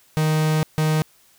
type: tone bursts at uneven times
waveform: 45% pulse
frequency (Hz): 155.56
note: D#3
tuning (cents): 0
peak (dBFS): -17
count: 2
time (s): 0.17-0.63 / 0.78-1.02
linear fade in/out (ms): 0
effects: white hiss -56 dBFS RMS until 1.38 s